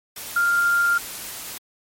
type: tone in noise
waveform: sine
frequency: 1396.9 Hz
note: F6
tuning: in tune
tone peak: -16 dBFS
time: 0.36-0.98 s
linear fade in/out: 5 ms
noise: white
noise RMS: -34 dBFS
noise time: 0.16-1.58 s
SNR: +15 dB
effects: MP3 64 kbps